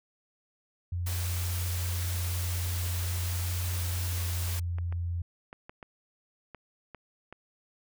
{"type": "tone with pitch glide", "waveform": "sine", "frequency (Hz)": [87.9, 86.24], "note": ["F2", "F2"], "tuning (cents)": [12, -21], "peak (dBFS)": -29, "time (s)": [0.92, 5.22], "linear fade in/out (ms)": 5, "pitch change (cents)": -33, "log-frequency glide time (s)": [3.87, 4.87]}
{"type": "noise", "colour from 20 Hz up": "white", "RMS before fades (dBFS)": -38, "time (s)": [1.06, 4.6], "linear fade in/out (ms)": 10}
{"type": "clicks", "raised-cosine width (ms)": 0.5, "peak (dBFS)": -29, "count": 8, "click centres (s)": [4.785, 4.925, 5.529, 5.695, 5.828, 6.547, 6.947, 7.326]}
{"effects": []}